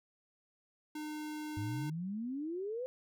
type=tone; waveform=square; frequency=304 Hz; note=D#4; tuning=40 cents flat; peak=-40 dBFS; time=0.95-1.9 s; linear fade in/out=5 ms
type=exponential sweep; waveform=sine; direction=up; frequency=99.9 to 523.3 Hz; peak=-36 dBFS; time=1.57-2.86 s; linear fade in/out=0 ms
effects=none